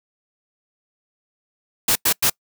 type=noise bursts; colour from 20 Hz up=white; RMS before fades=-17 dBFS; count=3; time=1.88-2.299 s; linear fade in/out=5 ms; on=75 ms; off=97 ms; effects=noise-tail reverb RT60 0.1 s tail -26 dB re dry